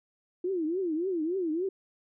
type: tone with vibrato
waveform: sine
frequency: 344.5 Hz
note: F4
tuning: 24 cents flat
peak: -27 dBFS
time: 0.44-1.69 s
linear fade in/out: 5 ms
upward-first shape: triangle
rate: 3.5 Hz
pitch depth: 240 cents each way
effects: none